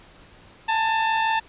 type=tone pair together; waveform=sawtooth; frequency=847 / 892.8 Hz; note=G#5 / A5; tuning=+34 / +25 cents; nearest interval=minor second; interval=91 cents; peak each=-26 / -16 dBFS; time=0.68-1.4 s; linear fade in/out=10 ms; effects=pink hiss -50 dBFS RMS until 1.48 s + resampled to 8000 Hz